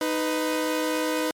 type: tone pair together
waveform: sawtooth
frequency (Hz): 311.1 / 498.7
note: D#4 / B4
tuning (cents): 0 / +17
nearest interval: minor sixth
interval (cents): 817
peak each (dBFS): -22 / -23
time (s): 0.01-1.31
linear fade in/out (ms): 2
effects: MP3 64 kbps